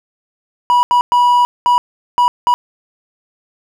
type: tone bursts at uneven times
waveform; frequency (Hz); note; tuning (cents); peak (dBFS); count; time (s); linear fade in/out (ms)
triangle; 975; B5; -23; -6; 6; 0.7-0.83 / 0.91-1.01 / 1.12-1.45 / 1.66-1.78 / 2.18-2.28 / 2.47-2.54; 0
effects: none